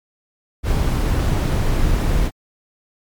brown noise, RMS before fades -17 dBFS, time 0.63-2.31 s, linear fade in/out 50 ms, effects MP3 96 kbps

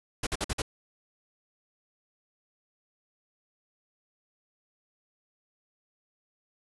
pink noise bursts, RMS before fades -30 dBFS, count 5, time 0.23-0.62 s, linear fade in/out 5 ms, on 38 ms, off 50 ms, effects resampled to 24000 Hz

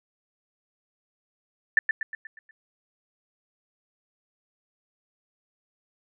sine tone with echo, 1772 Hz, A6, 12 cents sharp, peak -14 dBFS, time 1.77-1.79 s, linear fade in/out 2 ms, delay 120 ms, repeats 6, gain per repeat -6 dB, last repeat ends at 2.51 s, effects none

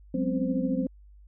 sine tone cluster, 183.4 / 205 / 255.6 / 269.3 / 519 Hz, F#3 / G#3 / C4 / C#4 / C5, -15 / -22 / -40 / -50 / -14 cents, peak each -31 / -34 / -28 / -31 / -34 dBFS, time 0.14-0.87 s, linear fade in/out 5 ms, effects added 50 Hz sine -49 dBFS peak until 1.27 s

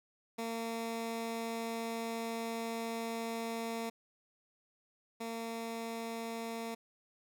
15% pulse tone pair in turn, 228.6 / 228.6 Hz, A#3 / A#3, -34 / -34 cents, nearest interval unison, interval 0 cents, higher neither, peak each -30 / -32 dBFS, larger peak first, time 0.38-3.9 / 5.2-6.75 s, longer first, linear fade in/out 10 ms, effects none

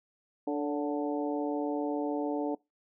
harmonic tone with a mistuned harmonic, 146.83 Hz, D3, in tune, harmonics 2 / 3 / 4 / 5 / 6, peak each -31 / -35 / -37 / -39 / -41 dBFS, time 0.47-2.55 s, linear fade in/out 5 ms, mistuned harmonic 4, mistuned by -42 cents, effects noise-tail reverb RT60 0.2 s tail -23 dB re dry

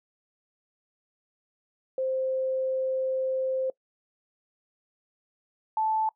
sine tone pair in turn, 523.3 / 875.5 Hz, C5 / A5, 0 / -9 cents, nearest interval major sixth, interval 891 cents, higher second, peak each -25 / -23 dBFS, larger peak second, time 1.98-3.7 / 5.77-6.09 s, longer first, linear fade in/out 2 ms, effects noise-tail reverb RT60 0.1 s tail -22 dB re dry

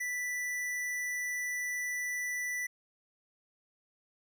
sine tone with hard clipping, 1975.5 Hz, B6, in tune, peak -34 dBFS, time 0-2.67 s, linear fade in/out 10 ms, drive 16 dB, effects none

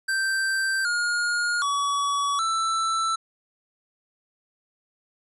square tone with pitch steps, 1564 / 1427 / 1134 / 1328 Hz, G6 / F6 / C#6 / E6, -4 / +37 / +39 / +12 cents, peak -23 dBFS, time 0.08-3.16 s, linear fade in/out 10 ms, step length 770 ms, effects resampled to 24000 Hz

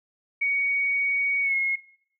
sine tone with pitch glide, 2242 to 2163 Hz, C#7 to C#7, +19 to -43 cents, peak -21 dBFS, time 0.41-1.76 s, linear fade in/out 10 ms, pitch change -62 cents, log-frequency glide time 1.42-1.55 s, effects noise-tail reverb RT60 0.6 s tail -18 dB re dry

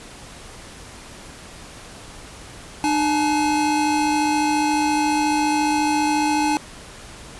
square tone pair together, 301.8 / 851 Hz, D4 / G#5, +47 / +42 cents, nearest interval octave + tritone, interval 1795 cents, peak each -21 dBFS, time 2.84-6.57 s, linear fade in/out 0 ms, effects pink hiss -40 dBFS RMS until 7.39 s + resampled to 24000 Hz

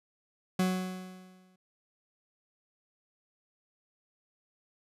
40% pulse tone with exponential decay, 185 Hz, F#3, in tune, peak -23 dBFS, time 0.59-1.56 s, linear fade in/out 5 ms, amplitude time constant 210 ms, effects resampled to 32000 Hz

